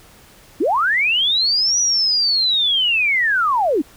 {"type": "linear two-way sweep", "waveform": "sine", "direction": "up then down", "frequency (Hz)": [251.2, 5900, 251.2], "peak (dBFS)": -14, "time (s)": [0.6, 3.82], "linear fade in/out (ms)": 10, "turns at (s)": 1.79, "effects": ["pink hiss -47 dBFS RMS until 3.96 s"]}